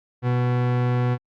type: tone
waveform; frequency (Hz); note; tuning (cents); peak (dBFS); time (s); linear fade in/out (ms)
40% pulse; 123.47; B2; 0; -18; 0.22-1.18; 50
effects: low-pass 2000 Hz 12 dB/octave + Opus 48 kbps